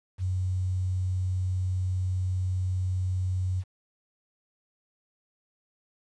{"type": "tone with quantisation", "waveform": "sine", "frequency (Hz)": 92.5, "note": "F#2", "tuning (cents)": 0, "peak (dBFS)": -25, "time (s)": [0.18, 3.64], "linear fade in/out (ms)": 50, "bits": 9, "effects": ["resampled to 22050 Hz"]}